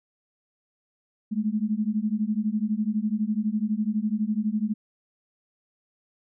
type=beating tone pair; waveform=sine; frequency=207.7 / 219.7 Hz; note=G#3 / A3; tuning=0 / -2 cents; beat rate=12 Hz; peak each=-26 dBFS; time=1.31-4.74 s; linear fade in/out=20 ms; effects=none